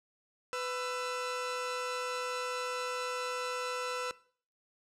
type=tone pair together; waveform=sawtooth; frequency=499.3 / 1333 Hz; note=B4 / E6; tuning=+19 / +19 cents; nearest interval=octave + perfect fourth; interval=1700 cents; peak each=-32 / -34 dBFS; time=0.53-4.11 s; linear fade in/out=0 ms; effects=noise-tail reverb RT60 0.5 s tail -20 dB re dry + low-pass 8000 Hz 12 dB/octave